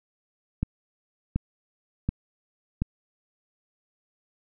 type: click train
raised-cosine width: 5 ms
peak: -12 dBFS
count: 4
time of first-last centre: 0.63-2.82 s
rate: 1.37 Hz
effects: none